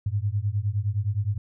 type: beating tone pair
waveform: sine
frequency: 98 / 107.7 Hz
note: G2 / A2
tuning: 0 / -37 cents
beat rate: 9.7 Hz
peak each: -26 dBFS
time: 0.06-1.38 s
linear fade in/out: 5 ms
effects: none